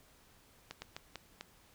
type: slowing click train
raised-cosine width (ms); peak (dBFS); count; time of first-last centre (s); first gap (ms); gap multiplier
0.2; -25; 5; 0.71-1.41; 110; 1.32
effects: pink hiss -64 dBFS RMS until 1.74 s